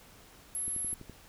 sine tone, 11175 Hz, F9, in tune, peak -32 dBFS, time 0.55-0.94 s, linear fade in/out 0 ms
click train, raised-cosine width 3 ms, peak -33 dBFS, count 6, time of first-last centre 0.68-1.097 s, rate 12 Hz
effects pink hiss -56 dBFS RMS until 1.28 s

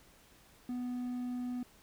triangle tone, 247.4 Hz, B3, 3 cents sharp, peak -33 dBFS, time 0.69-1.63 s, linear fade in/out 2 ms, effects pink hiss -62 dBFS RMS until 1.82 s

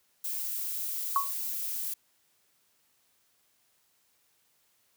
violet noise, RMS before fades -34 dBFS, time 0.24-1.94 s, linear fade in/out 5 ms
sine tone with exponential decay, 1108.7 Hz, C#6, in tune, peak -19 dBFS, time 1.16-1.33 s, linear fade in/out 1 ms, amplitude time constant 36 ms
effects white hiss -70 dBFS RMS until 4.96 s + high-pass 60 Hz 12 dB/octave

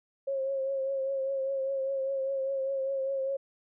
sine tone with vibrato, 540 Hz, C#5, 45 cents flat, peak -28 dBFS, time 0.27-3.37 s, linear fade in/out 10 ms, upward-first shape triangle, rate 5 Hz, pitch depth 38 cents each way, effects none

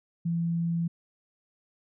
sine tone, 168.4 Hz, E3, 37 cents sharp, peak -25 dBFS, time 0.25-0.88 s, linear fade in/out 10 ms, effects none

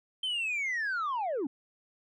sine linear sweep, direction down, 3136 to 246.9 Hz, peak -27 dBFS, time 0.23-1.47 s, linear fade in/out 5 ms, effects tanh soft clip ceiling -28 dBFS

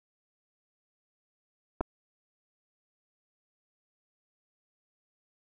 clicks, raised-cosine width 1 ms, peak -16 dBFS, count 2, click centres 1.808 / 1.811 s, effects none

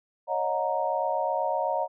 sine chord, D# minor seventh, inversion third, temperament equal with one note detuned, 554.4 / 622.3 / 725.2 / 932.3 Hz, C#5 / D#5 / F#5 / A#5, 0 / 0 / -35 / 0 cents, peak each -31 / -30 / -30 / -29 dBFS, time 0.27-1.88 s, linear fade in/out 50 ms, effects none

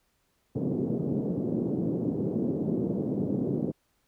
pink band-pass noise, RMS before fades -29 dBFS, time 0.55-3.72 s, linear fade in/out 10 ms, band 150 to 420 Hz, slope 24 dB/octave, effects pink hiss -72 dBFS RMS until 4.07 s

